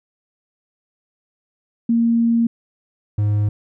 sine / triangle tone pair in turn, 231.9 / 104.2 Hz, A#3 / G#2, -9 / +6 cents, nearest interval octave + major second, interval 1385 cents, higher first, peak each -13 dBFS, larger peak neither, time 1.89-2.47 / 3.18-3.49 s, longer first, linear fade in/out 5 ms, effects none

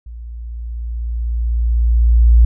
sine tone with level ramp, 58 Hz, A#1, 8 cents flat, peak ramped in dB -29 to -4 dBFS, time 0.06-2.45 s, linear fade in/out 5 ms, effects none

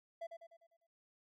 triangle tone with echo, 669 Hz, E5, 25 cents sharp, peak -39 dBFS, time 0.21-0.27 s, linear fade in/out 10 ms, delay 100 ms, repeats 6, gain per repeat -6 dB, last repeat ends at 0.87 s, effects none

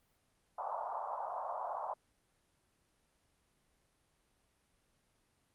pink band-pass noise, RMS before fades -40 dBFS, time 0.58-1.94 s, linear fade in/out 5 ms, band 620 to 1100 Hz, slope 48 dB/octave, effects pink hiss -75 dBFS RMS until 5.54 s + Opus 32 kbps

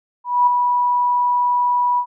sine tone with ADSR envelope, 978 Hz, B5, 17 cents flat, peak -9 dBFS, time 0.24-2.06 s, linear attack 230 ms, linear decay 7 ms, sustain -5 dB, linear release 76 ms, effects none

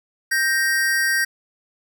square tone pair together, 1570 / 1867.1 Hz, G6 / A#6, +2 / +2 cents, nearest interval minor third, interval 300 cents, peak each -21 dBFS, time 0.31-1.25 s, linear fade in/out 10 ms, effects 9-bit

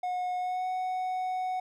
triangle tone with pitch glide, 726 to 740.8 Hz, F#5 to F#5, -33 to +2 cents, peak -27 dBFS, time 0.03-1.6 s, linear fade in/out 5 ms, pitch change +35 cents, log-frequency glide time 0.38-0.67 s, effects none

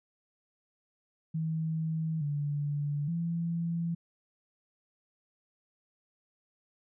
sine tone with pitch steps, 160 / 145.5 / 168.3 Hz, D#3 / D3 / E3, +49 / -16 / +36 cents, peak -29 dBFS, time 1.34-3.95 s, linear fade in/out 10 ms, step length 870 ms, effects none

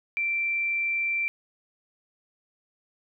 sine tone, 2349 Hz, D7, in tune, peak -24 dBFS, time 0.17-1.28 s, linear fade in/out 0 ms, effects none

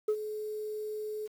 sine tone with ADSR envelope, 426.7 Hz, G#4, 47 cents sharp, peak -21 dBFS, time 0.08-1.28 s, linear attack 8 ms, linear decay 66 ms, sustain -13 dB, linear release 23 ms, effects tanh soft clip ceiling -23 dBFS + 9-bit

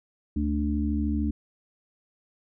harmonic tone, 73.42 Hz, D2, in tune, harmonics 1 / 3 / 4, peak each -27 / -28 / -29 dBFS, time 0.36-1.31 s, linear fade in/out 5 ms, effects none

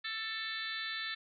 harmonic tone, 442.7 Hz, A4, 11 cents sharp, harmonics 3 / 4 / 5 / 6 / 7 / 8 / 9 / 10, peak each -47 / -40 / -46 / -50 / -53 / -43 / -43 / -51 dBFS, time 0.04-1.15 s, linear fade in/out 10 ms, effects none

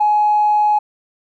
triangle tone with tanh clipping, 841 Hz, G#5, 22 cents sharp, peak -11 dBFS, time 0-0.79 s, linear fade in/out 10 ms, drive 4 dB, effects none

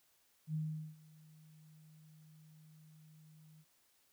sine tone with ADSR envelope, 155.56 Hz, D#3, in tune, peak -34 dBFS, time 0.47-3.65 s, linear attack 73 ms, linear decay 410 ms, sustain -24 dB, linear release 49 ms, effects white hiss -73 dBFS RMS until 4.12 s

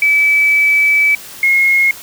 sine tone pair in turn, 2300 / 2158 Hz, D7 / C#7, -37 / -47 cents, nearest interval minor second, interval 110 cents, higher first, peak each -8 dBFS, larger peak neither, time 0.02-1.15 / 1.43-1.91 s, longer first, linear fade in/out 2 ms, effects white hiss -33 dBFS RMS until 2.02 s

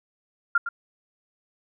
sine tone with echo, 1396.9 Hz, F6, in tune, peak -16 dBFS, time 0.55-0.58 s, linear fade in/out 5 ms, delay 110 ms, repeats 1, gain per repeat -10 dB, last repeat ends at 0.69 s, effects none

